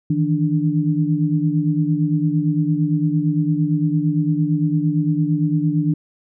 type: tone cluster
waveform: sine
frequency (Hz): 154.5 / 163.3 / 294.2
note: D#3 / E3 / D4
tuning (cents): -12 / -16 / +3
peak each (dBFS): -20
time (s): 0.1-5.94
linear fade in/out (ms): 5
effects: none